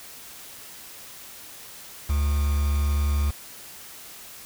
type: tone with quantisation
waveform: triangle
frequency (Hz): 72.2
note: D2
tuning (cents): -29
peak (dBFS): -18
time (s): 2.09-3.31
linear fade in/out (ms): 10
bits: 6
effects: white hiss -43 dBFS RMS until 4.45 s